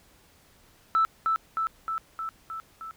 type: tone with echo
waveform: sine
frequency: 1318.5 Hz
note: E6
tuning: in tune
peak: -18 dBFS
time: 0.95-1.05 s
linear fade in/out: 0 ms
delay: 310 ms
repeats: 6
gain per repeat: -3 dB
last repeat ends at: 2.91 s
effects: tanh soft clip ceiling -15 dBFS + pink hiss -59 dBFS RMS until 2.96 s